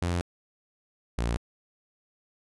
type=tone pair in turn; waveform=sawtooth; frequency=87.3 / 58.27 Hz; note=F2 / A#1; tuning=0 / 0 cents; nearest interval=perfect fifth; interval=700 cents; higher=first; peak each=-22 dBFS; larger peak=neither; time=0.02-0.21 / 1.18-1.37 s; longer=neither; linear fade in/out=0 ms; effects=resampled to 24000 Hz